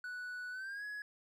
triangle tone with pitch glide, 1480 to 1680.5 Hz, F#6 to G#6, 0 to +20 cents, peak -39 dBFS, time 0.04-1.02 s, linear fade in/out 2 ms, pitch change +220 cents, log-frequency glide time 0.51-0.84 s, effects none

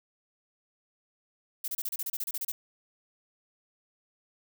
violet noise bursts, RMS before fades -33 dBFS, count 13, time 1.64-2.52 s, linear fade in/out 5 ms, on 40 ms, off 30 ms, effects none

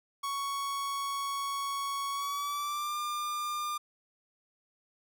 45% pulse tone with pitch glide, 1113 to 1199.8 Hz, C#6 to D6, +7 to +37 cents, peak -32 dBFS, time 0.23-3.78 s, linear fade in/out 10 ms, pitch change +130 cents, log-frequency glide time 2.11-2.99 s, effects none

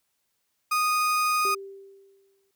35% pulse tone, 1239 Hz, D#6, 8 cents flat, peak -20 dBFS, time 0.71-1.55 s, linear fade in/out 10 ms
sine tone with exponential decay, 392 Hz, G4, in tune, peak -30 dBFS, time 1.45-2.51 s, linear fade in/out 1 ms, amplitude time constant 230 ms
effects white hiss -75 dBFS RMS until 2.55 s

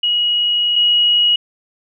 sine tone pair in turn, 2902 / 2902 Hz, F#7 / F#7, -34 / -34 cents, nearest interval unison, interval 0 cents, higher neither, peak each -13 / -10 dBFS, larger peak second, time 0.03-0.76 / 0.76-1.36 s, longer first, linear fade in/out 5 ms, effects none

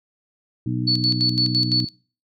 harmonic tone, 61.74 Hz, B1, in tune, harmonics 2 / 3 / 4 / 5, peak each -24 / -29 / -29 / -28 dBFS, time 0.66-1.85 s, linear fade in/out 5 ms
sine tone with tremolo, 4441 Hz, C#8, 2 cents sharp, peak -16 dBFS, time 0.87-1.89 s, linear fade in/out 10 ms, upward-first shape square, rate 5.9 Hz, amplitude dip 75%
effects noise-tail reverb RT60 0.4 s tail -23 dB re dry

